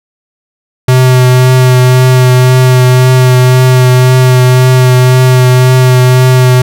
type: tone with vibrato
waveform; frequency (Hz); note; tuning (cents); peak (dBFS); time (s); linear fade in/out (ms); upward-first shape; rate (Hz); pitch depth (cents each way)
square; 127.4; C3; -46; -3; 0.88-6.62; 5; triangle; 1.9; 17
effects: none